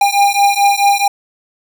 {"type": "beating tone pair", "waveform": "square", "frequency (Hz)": [802, 806.6], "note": ["G5", "G5"], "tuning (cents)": [39, 49], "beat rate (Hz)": 4.6, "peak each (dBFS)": -13, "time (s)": [0.01, 1.08], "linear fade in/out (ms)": 5, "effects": []}